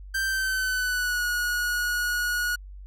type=tone with pitch glide; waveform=45% pulse; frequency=1567 to 1453.6 Hz; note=G6 to F#6; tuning=-1 to -31 cents; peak=-24 dBFS; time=0.14-2.56 s; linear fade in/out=10 ms; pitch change=-130 cents; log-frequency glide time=0.24-1.25 s; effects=added 48 Hz sine -39 dBFS peak until 2.86 s